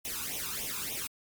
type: noise with flanger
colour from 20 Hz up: white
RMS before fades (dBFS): -36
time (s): 0.05-1.07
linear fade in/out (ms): 0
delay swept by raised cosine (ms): 0.32 to 0.83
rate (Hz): 3.4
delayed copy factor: +0.85
effects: MP3 96 kbps